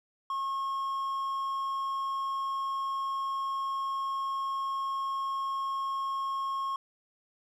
triangle tone, 1085 Hz, C#6, 37 cents flat, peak -28 dBFS, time 0.3-6.76 s, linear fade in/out 2 ms, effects none

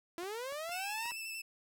sawtooth linear sweep, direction up, 329.6 to 971 Hz, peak -35 dBFS, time 0.18-1.11 s, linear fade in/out 0 ms
clicks, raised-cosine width 0.5 ms, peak -38 dBFS, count 5, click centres 0.233 / 0.524 / 0.694 / 1.057 / 1.119 s
sawtooth tone with vibrato, 2645 Hz, E7, 5 cents sharp, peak -37 dBFS, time 0.71-1.42 s, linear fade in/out 10 ms, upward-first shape square, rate 11 Hz, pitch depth 17 cents each way
effects none

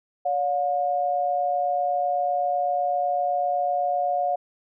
sine tone pair together, 569.1 / 717 Hz, C#5 / F5, +45 / +45 cents, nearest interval major third, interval 400 cents, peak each -27 / -22 dBFS, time 0.25-4.36 s, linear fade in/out 10 ms, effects none

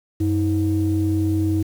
sine tone pair together, 94.57 / 319 Hz, F#2 / D#4, +38 / +43 cents, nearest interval octave + major sixth, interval 2105 cents, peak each -19 dBFS, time 0.2-1.63 s, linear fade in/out 10 ms, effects tanh soft clip ceiling -11 dBFS + 7-bit

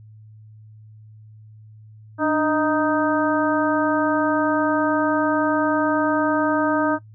harmonic tone with a mistuned harmonic, 311.1 Hz, D#4, in tune, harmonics 1 / 2 / 3 / 4 / 5, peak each -20 / -23 / -25 / -26 / -27 dBFS, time 2.18-6.99 s, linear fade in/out 50 ms, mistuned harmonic 1, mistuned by -72 cents, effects noise-tail reverb RT60 0.1 s tail -20 dB re dry + added 108 Hz sine -42 dBFS peak until 7.14 s

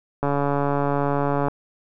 click train, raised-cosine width 1 ms, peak -9 dBFS, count 179, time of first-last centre 0.23-1.484 s, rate 142 Hz, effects none

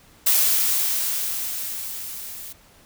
blue noise with level ramp, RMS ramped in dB -17 to -37 dBFS, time 0.26-2.53 s, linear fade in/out 10 ms, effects pink hiss -53 dBFS RMS until 2.85 s

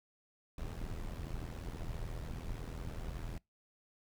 brown noise with amplitude modulation, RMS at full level -38 dBFS, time 0.58-3.38 s, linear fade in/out 2 ms, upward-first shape sine, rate 81.6 Hz, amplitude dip 75%, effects noise-tail reverb RT60 0.2 s tail -25 dB re dry

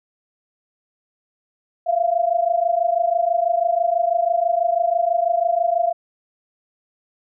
sine tone pair together, 672.4 / 698.5 Hz, E5 / F5, +34 / 0 cents, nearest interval minor second, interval 66 cents, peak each -19 dBFS, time 1.86-5.93 s, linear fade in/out 20 ms, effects none

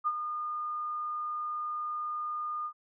sine tone with ADSR envelope, 1218 Hz, D#6, 37 cents flat, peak -24 dBFS, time 0.04-2.73 s, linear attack 30 ms, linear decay 47 ms, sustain -8 dB, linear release 74 ms, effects none

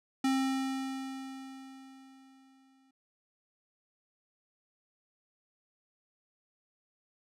square tone with exponential decay, 266.1 Hz, C4, 29 cents sharp, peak -26 dBFS, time 0.24-2.91 s, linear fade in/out 5 ms, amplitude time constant 580 ms, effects low-pass 10000 Hz 12 dB/octave

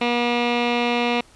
15% pulse tone with low-pass filter, 240 Hz, B3, 49 cents flat, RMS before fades -21 dBFS, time 0.01-1.21 s, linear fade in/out 5 ms, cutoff 3100 Hz, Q 3.2, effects pink hiss -52 dBFS RMS until 1.35 s + resampled to 24000 Hz

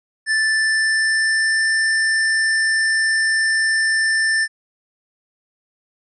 square tone with pitch glide, 1760 to 1778.4 Hz, A6 to A6, 0 to +18 cents, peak -16 dBFS, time 0.26-4.48 s, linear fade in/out 50 ms, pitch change +18 cents, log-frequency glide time 0.44-1.7 s, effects resampled to 24000 Hz

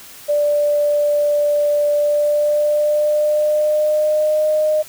sine tone with pitch glide, 587.3 to 614 Hz, D5 to D#5, 0 to -23 cents, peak -13 dBFS, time 0.28-4.83 s, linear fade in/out 20 ms, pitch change +77 cents, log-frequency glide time 1.95-4.48 s, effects white hiss -39 dBFS RMS until 4.88 s

